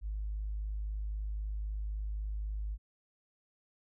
sine tone, 51.91 Hz, G#1, in tune, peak -33 dBFS, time 0.01-2.78 s, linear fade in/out 50 ms, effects tanh soft clip ceiling -29 dBFS

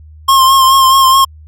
square tone with vibrato, 1066 Hz, C6, 32 cents sharp, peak -5 dBFS, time 0.28-1.25 s, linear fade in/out 10 ms, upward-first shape sine, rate 4.7 Hz, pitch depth 32 cents each way, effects added 77 Hz sine -33 dBFS peak until 1.47 s + MP3 64 kbps

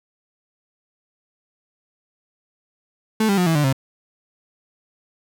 35% pulse tone with pitch steps, 218.9 / 198.43 / 179.87 / 163.05 / 147.8 / 133.97 Hz, A3 / G3 / F#3 / E3 / D3 / C3, -9 / +21 / -49 / -19 / +11 / +41 cents, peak -14 dBFS, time 3.2-3.728 s, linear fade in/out 5 ms, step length 88 ms, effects none

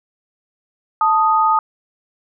sine tone pair together, 880.8 / 1244.5 Hz, A5 / D#6, +2 / 0 cents, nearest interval tritone, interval 598 cents, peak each -15 / -14 dBFS, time 1.01-1.59 s, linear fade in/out 2 ms, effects none

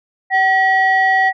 sine tone pair together, 762 / 1920.1 Hz, G5 / B6, -49 / -49 cents, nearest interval octave + major third, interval 1600 cents, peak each -12 dBFS, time 0.3-1.33 s, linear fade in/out 50 ms, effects tanh soft clip ceiling -6 dBFS

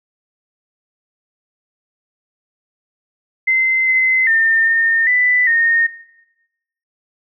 sine tone with pitch steps, 2067 / 2053 / 1809 / 1824 / 1989 / 1843 Hz, C7 / C7 / A6 / A#6 / B6 / A#6, -22 / -33 / +48 / -38 / +12 / -20 cents, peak -11 dBFS, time 3.47-5.87 s, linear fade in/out 10 ms, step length 400 ms, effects noise-tail reverb RT60 1.0 s tail -19 dB re dry

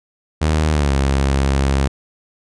sawtooth tone with pitch glide, 77.5 to 68.25 Hz, D#2 to C#2, -6 to -26 cents, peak -10 dBFS, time 0.41-1.88 s, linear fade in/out 10 ms, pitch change -220 cents, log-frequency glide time 0.71-0.92 s, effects resampled to 22050 Hz

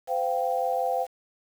sine chord, C suspended fourth, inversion none, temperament equal with one note detuned, 513.1 / 698.5 / 784 Hz, C5 / F5 / G5, -34 / 0 / 0 cents, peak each -28 dBFS, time 0.07-1.07 s, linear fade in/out 50 ms, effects 8-bit

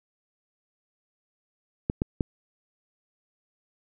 clicks, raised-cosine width 3 ms, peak -11 dBFS, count 3, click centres 1.899 / 2.019 / 2.208 s, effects none

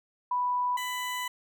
sine / 20% pulse tone pair in turn, 987.8 / 995.8 Hz, B5 / B5, 0 / +14 cents, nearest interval unison, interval 14 cents, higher second, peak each -25 / -26 dBFS, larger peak first, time 0.31-0.77 / 0.77-1.28 s, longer second, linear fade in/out 5 ms, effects none

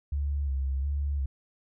sine tone with vibrato, 69.3 Hz, C#2, in tune, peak -26 dBFS, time 0.12-1.26 s, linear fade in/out 5 ms, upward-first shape square, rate 1.4 Hz, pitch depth 50 cents each way, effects none

